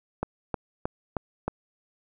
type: click train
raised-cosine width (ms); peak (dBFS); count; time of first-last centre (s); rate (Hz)
1; -13; 5; 0.23-1.48; 3.2
effects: none